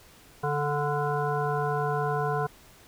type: harmonic tone with a mistuned harmonic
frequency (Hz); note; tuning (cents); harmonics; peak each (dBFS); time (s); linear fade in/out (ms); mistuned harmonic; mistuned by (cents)
146.2; D3; -7; 1 / 3 / 5 / 7 / 9 / 10; -30 / -30 / -31 / -32 / -39 / -37; 0.43-2.47; 10; 9; +43
effects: pink hiss -54 dBFS RMS until 2.87 s